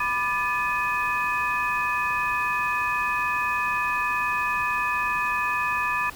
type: tone cluster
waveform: sine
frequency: 991 / 1191 / 1732 / 2508 Hz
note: B5 / D6 / A6 / D#7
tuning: +6 / +24 / -28 / +13 cents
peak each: -28 dBFS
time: 0-6.1 s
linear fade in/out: 5 ms
effects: pink hiss -43 dBFS RMS until 6.15 s